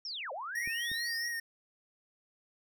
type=linear two-way sweep; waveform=sine; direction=down then up; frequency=5630 to 494.7 to 5630 Hz; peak=-37 dBFS; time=0.05-1.28 s; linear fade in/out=2 ms; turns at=0.32 s
type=tone with vibrato; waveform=square; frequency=1864.7 Hz; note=A#6; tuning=in tune; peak=-35 dBFS; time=0.55-1.4 s; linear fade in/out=5 ms; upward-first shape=sine; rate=4.5 Hz; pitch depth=29 cents each way
type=clicks; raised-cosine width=3 ms; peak=-34 dBFS; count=2; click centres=0.675 / 0.916 s
effects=none